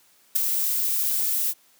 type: noise with ADSR envelope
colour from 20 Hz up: violet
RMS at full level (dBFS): -17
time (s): 0.35-1.54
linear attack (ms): 12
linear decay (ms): 5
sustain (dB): -7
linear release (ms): 46
effects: white hiss -59 dBFS RMS until 1.79 s + high-pass 150 Hz 12 dB/octave